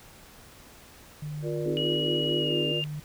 sine tone, 150 Hz, D3, 37 cents sharp, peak -32 dBFS, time 1.22-3 s, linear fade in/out 5 ms
harmonic tone, 117.9 Hz, A#2, 20 cents sharp, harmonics 3 / 4 / 5, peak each -32 / -34 / -36 dBFS, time 1.42-2.83 s, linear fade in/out 50 ms
sine chord, F minor seventh, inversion second, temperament equal with one note detuned, 261.6 / 311.1 / 349.2 / 410.3 Hz, C4 / Eb4 / F4 / Ab4, 0 / 0 / 0 / -21 cents, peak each -35 dBFS, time 1.66-2.72 s, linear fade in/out 2 ms
sine tone with pitch glide, 2906 to 2804 Hz, F#7 to F7, -32 to +6 cents, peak -28 dBFS, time 1.77-2.84 s, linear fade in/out 0 ms, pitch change -62 cents, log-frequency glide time 2.38-2.6 s
effects pink hiss -51 dBFS RMS until 3.04 s

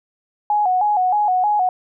sine tone with vibrato, 784 Hz, G5, in tune, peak -14 dBFS, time 0.5-1.69 s, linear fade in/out 2 ms, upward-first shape square, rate 3.2 Hz, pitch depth 110 cents each way, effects none

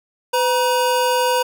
square tone pair together, 505 / 952.5 Hz, B4 / A#5, +39 / +37 cents, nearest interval major seventh, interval 1098 cents, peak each -19 dBFS, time 0.33-1.43 s, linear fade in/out 10 ms, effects none

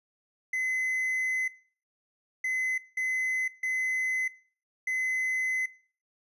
triangle tone bursts at uneven times, 2037 Hz, C7, 47 cents flat, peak -25 dBFS, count 5, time 0.53-1.48 / 2.44-2.78 / 2.97-3.48 / 3.63-4.28 / 4.87-5.66 s, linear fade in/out 5 ms, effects noise-tail reverb RT60 0.4 s tail -17 dB re dry + resampled to 32000 Hz

